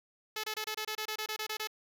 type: tone bursts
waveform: 5% pulse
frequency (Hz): 431.4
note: A4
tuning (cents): -34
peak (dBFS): -23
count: 13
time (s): 0.36-1.673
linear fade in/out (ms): 5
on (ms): 77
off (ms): 26
effects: none